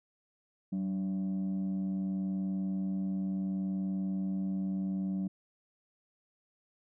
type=tone pair together; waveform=sine; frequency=190 / 290.7 Hz; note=F#3 / D4; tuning=+46 / -18 cents; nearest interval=perfect fifth; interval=736 cents; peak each=-29 / -38 dBFS; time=0.72-5.28 s; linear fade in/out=10 ms; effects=tanh soft clip ceiling -28 dBFS